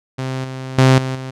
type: tone with level steps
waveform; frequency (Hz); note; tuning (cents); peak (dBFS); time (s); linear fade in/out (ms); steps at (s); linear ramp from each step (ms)
sawtooth; 131; C3; +2; -17 / -22 / -4 / -16 / -22; 0.18-1.31; 10; 0.44 / 0.78 / 0.98 / 1.15; 5
effects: low-pass 7000 Hz 12 dB/octave